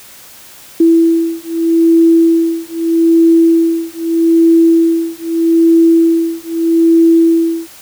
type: beating tone pair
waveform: sine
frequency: 330.6 / 331.4 Hz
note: E4 / E4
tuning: +5 / +9 cents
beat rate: 0.8 Hz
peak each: -10 dBFS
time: 0.8-7.67 s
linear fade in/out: 5 ms
effects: white hiss -37 dBFS RMS until 7.81 s